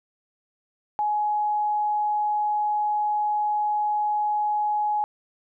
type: tone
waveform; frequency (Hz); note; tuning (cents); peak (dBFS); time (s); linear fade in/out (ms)
sine; 840; G#5; +19; -21; 0.99-5.04; 0
effects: none